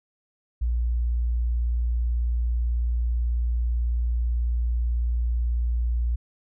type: tone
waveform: sine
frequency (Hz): 59.1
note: A#1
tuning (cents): +24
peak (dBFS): -21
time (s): 0.61-6.16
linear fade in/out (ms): 10
effects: none